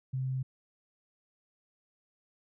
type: tone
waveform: sine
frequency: 130.81 Hz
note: C3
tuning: in tune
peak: -30 dBFS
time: 0.13-0.43 s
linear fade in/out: 10 ms
effects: none